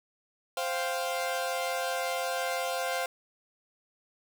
sawtooth chord, C suspended fourth, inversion none, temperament equal, 523.3 / 698.5 / 784 Hz, C5 / F5 / G5, 0 / 0 / 0 cents, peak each -29 / -29 / -34 dBFS, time 0.57-3.06 s, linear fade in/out 2 ms, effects 9-bit

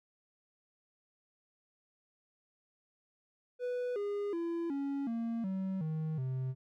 triangle tone with pitch steps, 493.9 / 408.2 / 337.3 / 278.8 / 230.4 / 190.42 / 157.38 / 130.06 Hz, B4 / G#4 / E4 / C#4 / A#3 / G3 / D#3 / C3, 0 / -30 / +40 / +10 / -20 / -50 / +20 / -10 cents, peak -31 dBFS, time 3.59-6.55 s, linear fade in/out 50 ms, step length 370 ms, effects none

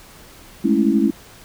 sine chord, A major seventh, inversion third, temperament equal, 207.7 / 220 / 277.2 / 329.6 Hz, G#3 / A3 / C#4 / E4, 0 / 0 / 0 / 0 cents, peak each -19 dBFS, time 0.64-1.11 s, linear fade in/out 10 ms, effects pink hiss -44 dBFS RMS until 1.44 s

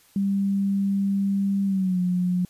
sine tone with pitch glide, 197.4 to 179.97 Hz, G3 to F#3, +12 to -48 cents, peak -20 dBFS, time 0.16-2.45 s, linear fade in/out 2 ms, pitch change -160 cents, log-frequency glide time 1.65-2 s, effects white hiss -57 dBFS RMS until 2.49 s + resampled to 32000 Hz

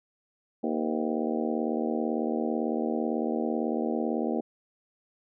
harmonic tone with a mistuned harmonic, 78 Hz, D#2, 5 cents sharp, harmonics 3 / 4 / 5 / 6 / 7 / 8 / 9 / 10, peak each -30 / -32 / -34 / -36 / -37 / -38 / -39 / -40 dBFS, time 0.63-4.41 s, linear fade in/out 10 ms, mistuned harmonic 7, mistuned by -92 cents, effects none

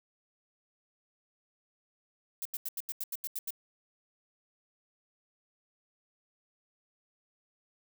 violet noise bursts, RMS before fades -36 dBFS, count 10, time 2.42-3.506 s, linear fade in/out 2 ms, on 33 ms, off 84 ms, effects none

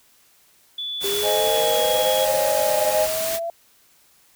sine tone with pitch glide, 3457 to 3328 Hz, A7 to G#7, -31 to +3 cents, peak -26 dBFS, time 0.78-2.25 s, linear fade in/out 5 ms, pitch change -66 cents, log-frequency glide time 1.08-1.85 s
white noise, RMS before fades -27 dBFS, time 1-3.4 s, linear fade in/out 50 ms
sine linear sweep, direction up, 394.8 to 679 Hz, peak -24 dBFS, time 1.04-3.5 s, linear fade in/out 2 ms
triangle chord, Ab major, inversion first, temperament equal, 523.3 / 622.3 / 830.6 Hz, C5 / Eb5 / Ab5, 0 / 0 / 0 cents, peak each -24 / -20 / -23 dBFS, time 1.22-3.08 s, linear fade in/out 50 ms
effects white hiss -57 dBFS RMS until 4.35 s

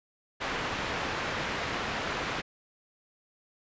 white low-pass noise, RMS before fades -33 dBFS, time 0.4-2.42 s, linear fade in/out 20 ms, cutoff 2100 Hz, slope 12 dB/octave, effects resampled to 16000 Hz

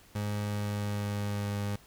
30% pulse tone with pitch glide, 103.83 to 101.99 Hz, G#2 to G#2, 0 to -31 cents, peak -28 dBFS, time 0.15-1.76 s, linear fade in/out 5 ms, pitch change -31 cents, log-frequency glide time 0.35-1.55 s, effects pink hiss -58 dBFS RMS until 1.86 s

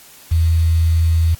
sine tone with quantisation, 82.2 Hz, E2, 4 cents flat, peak -11 dBFS, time 0.31-1.35 s, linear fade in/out 10 ms, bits 6, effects white hiss -43 dBFS RMS until 1.39 s + AAC 64 kbps

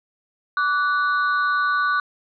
triangle ring-modulated tone, 1318.5 Hz, E6, in tune, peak -13 dBFS, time 0.57-2 s, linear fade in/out 2 ms, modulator 160 Hz, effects resampled to 11025 Hz

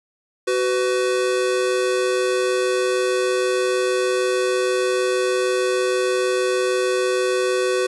square tone pair together, 374.8 / 501.2 Hz, F#4 / B4, +22 / +25 cents, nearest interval perfect fourth, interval 503 cents, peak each -21 / -22 dBFS, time 0.47-7.87 s, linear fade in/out 10 ms, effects resampled to 24000 Hz + 8-bit

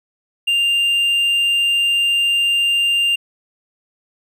triangle tone, 2794 Hz, F7, in tune, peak -12 dBFS, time 0.47-3.16 s, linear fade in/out 10 ms, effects none

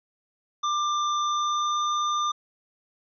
square tone with pitch glide, 1189 to 1198 Hz, D6 to D6, +21 to +34 cents, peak -24 dBFS, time 0.63-2.32 s, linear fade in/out 10 ms, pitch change +13 cents, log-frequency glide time 1.19-1.79 s, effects resampled to 16000 Hz

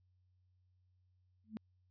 sine tone with exponential growth, 217.5 Hz, A3, 20 cents flat, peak -36 dBFS, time 1.44-1.57 s, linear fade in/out 0 ms, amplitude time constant 27 ms, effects added 91 Hz sine -70 dBFS peak until 1.9 s + resampled to 11025 Hz

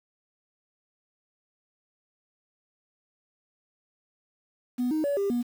sine tone with pitch steps, 247.4 / 311.5 / 569 / 398.7 / 241.3 Hz, B3 / D#4 / C#5 / G4 / B3, +3 / +2 / +45 / +29 / -40 cents, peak -22 dBFS, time 4.78-5.43 s, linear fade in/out 20 ms, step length 130 ms, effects tanh soft clip ceiling -22 dBFS + 8-bit

